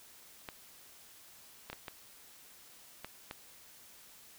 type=clicks; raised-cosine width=0.3 ms; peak=-25 dBFS; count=6; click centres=0.488 / 1.7 / 1.73 / 1.882 / 3.046 / 3.311 s; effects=white hiss -57 dBFS RMS until 4.38 s